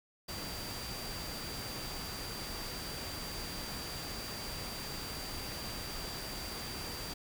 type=tone in noise; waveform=sine; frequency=4709 Hz; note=D8; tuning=4 cents sharp; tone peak=-45 dBFS; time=0.28-7.14 s; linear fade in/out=10 ms; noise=pink; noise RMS=-42 dBFS; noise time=0.28-7.14 s; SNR=-6 dB; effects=none